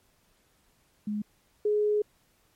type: tone pair in turn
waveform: sine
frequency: 209.3 / 419.4 Hz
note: G#3 / G#4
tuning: +14 / +17 cents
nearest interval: octave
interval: 1203 cents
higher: second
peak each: -28 / -22 dBFS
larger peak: second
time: 1.07-1.22 / 1.65-2.02 s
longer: second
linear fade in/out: 5 ms
effects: pink hiss -67 dBFS RMS until 2.55 s + MP3 64 kbps